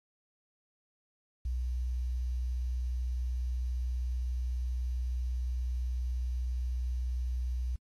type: tone with quantisation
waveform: sine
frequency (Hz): 61.74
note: B1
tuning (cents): 0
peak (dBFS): -30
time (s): 1.45-7.76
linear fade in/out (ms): 5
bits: 10
effects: AAC 32 kbps